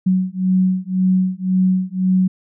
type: beating tone pair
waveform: sine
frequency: 185 / 186.9 Hz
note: F#3 / F#3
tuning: 0 / +18 cents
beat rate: 1.9 Hz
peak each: -17 dBFS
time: 0.06-2.28 s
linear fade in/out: 10 ms
effects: none